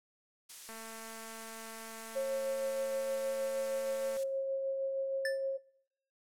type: noise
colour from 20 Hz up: blue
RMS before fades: -45 dBFS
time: 0.49-4.24 s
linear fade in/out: 10 ms
type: click train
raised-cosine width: 0.5 ms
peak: -34 dBFS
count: 780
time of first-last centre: 0.69-4.168 s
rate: 224 Hz
type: tone with tremolo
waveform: sine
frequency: 540 Hz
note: C#5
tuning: 45 cents flat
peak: -30 dBFS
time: 2.15-5.58 s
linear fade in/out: 20 ms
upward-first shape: sine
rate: 6.4 Hz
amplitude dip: 25%
type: tone with exponential decay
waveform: square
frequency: 1760 Hz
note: A6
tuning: in tune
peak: -31 dBFS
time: 5.25-5.44 s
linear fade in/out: 2 ms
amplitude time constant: 40 ms
effects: noise-tail reverb RT60 0.7 s tail -22 dB re dry + low-pass 10000 Hz 12 dB/octave